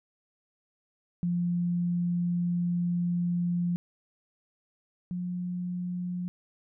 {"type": "tone pair in turn", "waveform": "sine", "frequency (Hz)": [174.61, 178.49], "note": ["F3", "F3"], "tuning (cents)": [0, 38], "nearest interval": "unison", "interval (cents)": 38, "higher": "second", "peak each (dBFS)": [-25, -30], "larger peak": "first", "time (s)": [[1.23, 3.76], [5.11, 6.28]], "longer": "first", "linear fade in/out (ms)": 0, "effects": []}